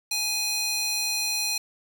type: tone with high-pass filter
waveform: square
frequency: 830.6 Hz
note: G#5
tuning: in tune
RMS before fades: -27 dBFS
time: 0.11-1.58 s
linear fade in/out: 5 ms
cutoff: 3700 Hz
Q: 1.3
effects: none